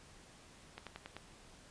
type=slowing click train; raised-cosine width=0.3 ms; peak=-29 dBFS; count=5; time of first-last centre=0.78-1.166 s; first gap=87 ms; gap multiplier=1.07; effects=pink hiss -59 dBFS RMS until 1.7 s + resampled to 22050 Hz